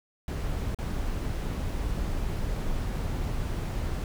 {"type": "noise with dropouts", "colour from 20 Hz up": "brown", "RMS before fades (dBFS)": -30, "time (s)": [0.28, 4.04], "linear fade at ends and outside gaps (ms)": 1, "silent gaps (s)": [0.747, 0.787], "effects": []}